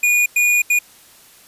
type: tone bursts at uneven times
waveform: square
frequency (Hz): 2445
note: D#7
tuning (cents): -31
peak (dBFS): -13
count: 3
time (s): 0.03-0.26 / 0.36-0.62 / 0.7-0.79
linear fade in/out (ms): 5
effects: white hiss -47 dBFS RMS until 1.47 s + resampled to 32000 Hz